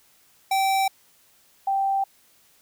square / sine tone pair in turn, 775 / 782.6 Hz, G5 / G5, -20 / -3 cents, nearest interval unison, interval 17 cents, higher second, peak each -20 dBFS, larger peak neither, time 0.51-0.88 / 1.67-2.04 s, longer neither, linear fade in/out 5 ms, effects white hiss -59 dBFS RMS until 2.61 s

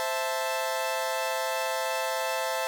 sawtooth chord, A minor, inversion first, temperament equal, 523.3 / 659.3 / 880 Hz, C5 / E5 / A5, 0 / 0 / 0 cents, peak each -28 dBFS, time 0-2.67 s, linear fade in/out 0 ms, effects none

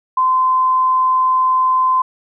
sine tone, 1031 Hz, C6, 26 cents flat, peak -11 dBFS, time 0.17-2.02 s, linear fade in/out 5 ms, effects none

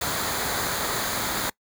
pink noise with comb filter, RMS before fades -27 dBFS, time 0.01-1.5 s, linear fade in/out 5 ms, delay 0.36 ms, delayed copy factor -0.55, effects noise-tail reverb RT60 0.1 s tail -23 dB re dry + high-pass 60 Hz 12 dB/octave

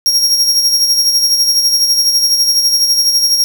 40% pulse tone with tremolo, 5588 Hz, F8, in tune, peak -6 dBFS, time 0.06-3.44 s, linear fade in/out 0 ms, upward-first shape sine, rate 12 Hz, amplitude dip 50%, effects 7-bit

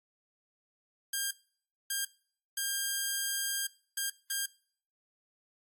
5% pulse tone bursts at uneven times, 1605 Hz, G6, 40 cents sharp, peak -20 dBFS, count 5, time 1.13-1.31 / 1.9-2.05 / 2.57-3.67 / 3.97-4.1 / 4.3-4.46 s, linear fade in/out 5 ms, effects noise-tail reverb RT60 0.6 s tail -26 dB re dry + AAC 64 kbps

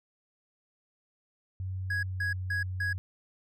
sine tone with pitch glide, 93.7 to 92.46 Hz, F#2 to F#2, +22 to -1 cents, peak -32 dBFS, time 1.6-2.98 s, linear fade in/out 0 ms, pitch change -23 cents, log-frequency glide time 2.07-2.19 s
triangle tone bursts, 1661.2 Hz, G#6, in tune, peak -27 dBFS, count 4, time 1.9-2.93 s, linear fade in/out 5 ms, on 130 ms, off 170 ms
effects none

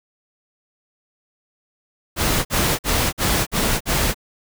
pink noise bursts, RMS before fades -19 dBFS, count 6, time 2.16-4.145 s, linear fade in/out 50 ms, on 290 ms, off 49 ms, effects none

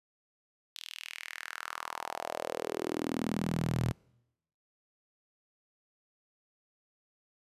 sawtooth tone with high-pass filter sweep, 40.34 Hz, E1, 37 cents flat, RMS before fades -36 dBFS, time 0.75-3.92 s, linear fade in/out 10 ms, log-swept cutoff 3600 to 110 Hz, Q 3.2, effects noise-tail reverb RT60 0.9 s tail -25 dB re dry + resampled to 32000 Hz

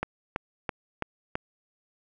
click train, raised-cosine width 0.5 ms, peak -13 dBFS, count 5, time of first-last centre 0.03-1.355 s, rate 3.02 Hz, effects none

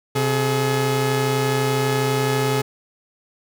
sawtooth tone pair together, 130.81 / 424.5 Hz, C3 / G#4, 0 / +38 cents, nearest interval octave + minor sixth, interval 2038 cents, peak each -17 dBFS, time 0.15-2.62 s, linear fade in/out 10 ms, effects none

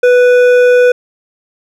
sine tone with hard clipping, 493.9 Hz, B4, in tune, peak -6 dBFS, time 0.03-0.92 s, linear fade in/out 5 ms, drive 9 dB, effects none

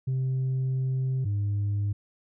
sine tone pair in turn, 130.81 / 101.9 Hz, C3 / G#2, 0 / -32 cents, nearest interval major third, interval 432 cents, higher first, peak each -22 dBFS, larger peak neither, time 0.07-1.25 / 1.25-1.93 s, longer first, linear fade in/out 10 ms, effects tanh soft clip ceiling -23 dBFS

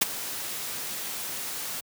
white noise with ADSR envelope, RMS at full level -19 dBFS, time 0.01-1.81 s, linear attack 10 ms, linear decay 18 ms, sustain -15 dB, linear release 15 ms, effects high-pass 100 Hz 12 dB/octave

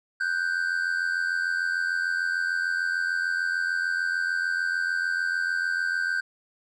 triangle tone pair together, 1480 / 1566.7 Hz, F#6 / G6, 0 / -1 cents, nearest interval minor second, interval 99 cents, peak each -27 / -24 dBFS, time 0.2-6.21 s, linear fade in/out 10 ms, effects resampled to 24000 Hz

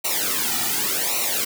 white noise with flanger, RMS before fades -23 dBFS, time 0.04-1.45 s, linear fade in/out 10 ms, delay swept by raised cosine 0.6 to 1.9 ms, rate 0.88 Hz, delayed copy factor -1, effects none

